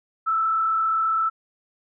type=tone with frequency modulation; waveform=sine; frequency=1318.5 Hz; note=E6; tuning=in tune; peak=-19 dBFS; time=0.26-1.3 s; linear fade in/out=20 ms; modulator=35 Hz; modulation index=0.57; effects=none